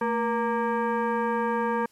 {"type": "tone with frequency modulation", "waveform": "sine", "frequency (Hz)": 223.9, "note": "A3", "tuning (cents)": 30, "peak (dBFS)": -23, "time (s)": [0.01, 1.86], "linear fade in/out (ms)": 5, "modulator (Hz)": 700, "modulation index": 1.6, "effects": ["white hiss -62 dBFS RMS until 1.91 s", "low-pass 12000 Hz 12 dB/octave"]}